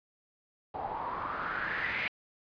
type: noise with low-pass filter sweep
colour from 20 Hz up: white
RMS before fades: -35 dBFS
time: 0.74-2.08 s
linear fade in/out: 2 ms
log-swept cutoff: 760 to 2300 Hz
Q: 5.1
effects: resampled to 11025 Hz